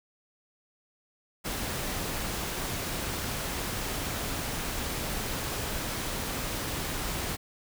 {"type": "noise", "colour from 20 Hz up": "pink", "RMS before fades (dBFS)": -33, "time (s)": [1.44, 7.37], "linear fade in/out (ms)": 20, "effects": []}